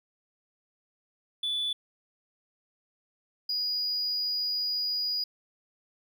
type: tone pair in turn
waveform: triangle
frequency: 3467 / 4903 Hz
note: A7 / D#8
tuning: -26 / -26 cents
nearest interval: tritone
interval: 600 cents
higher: second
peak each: -25 / -25 dBFS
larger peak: neither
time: 1.43-1.73 / 3.49-5.24 s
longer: second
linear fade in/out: 5 ms
effects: tanh soft clip ceiling -23 dBFS